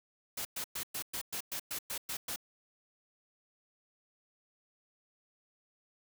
white noise bursts, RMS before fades -38 dBFS, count 11, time 0.37-2.361 s, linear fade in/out 5 ms, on 81 ms, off 110 ms, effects none

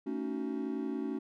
triangle chord, D# half-diminished seventh, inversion second, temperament just, 224 / 280 / 311.1 / 373.4 Hz, A3 / C#4 / D#4 / F#4, +31 / +18 / 0 / +16 cents, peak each -37 / -34 / -39 / -38 dBFS, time 0.06-1.19 s, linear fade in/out 10 ms, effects none

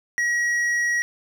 sine tone with hard clipping, 1908 Hz, A#6, 40 cents sharp, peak -21 dBFS, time 0.18-1.02 s, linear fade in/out 0 ms, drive 6 dB, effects none

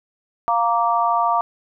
sine chord, Bb major, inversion second, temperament just, 699.2 / 932.3 / 1165.4 Hz, F5 / Bb5 / D6, +2 / 0 / -14 cents, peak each -20 dBFS, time 0.48-1.41 s, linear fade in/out 0 ms, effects none

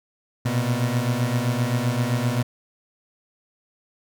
30% pulse beating tone pair, 118 / 125.7 Hz, A#2 / B2, +22 / +31 cents, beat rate 7.7 Hz, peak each -21 dBFS, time 0.45-2.43 s, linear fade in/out 10 ms, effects none

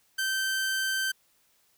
sawtooth tone, 1552 Hz, G6, 18 cents flat, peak -23 dBFS, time 0.18-1.12 s, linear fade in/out 10 ms, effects white hiss -67 dBFS RMS until 1.77 s

